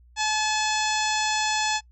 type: harmonic tone with a mistuned harmonic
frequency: 860 Hz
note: A5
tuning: 40 cents flat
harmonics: 1 / 2 / 3 / 4 / 5 / 6 / 7 / 8 / 9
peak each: -26 / -29 / -31 / -32 / -33 / -34 / -34 / -35 / -36 dBFS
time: 0.16-1.81 s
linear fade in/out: 50 ms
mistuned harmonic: 9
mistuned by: -21 cents
effects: noise-tail reverb RT60 0.1 s tail -24 dB re dry + added 60 Hz sine -51 dBFS peak until 1.91 s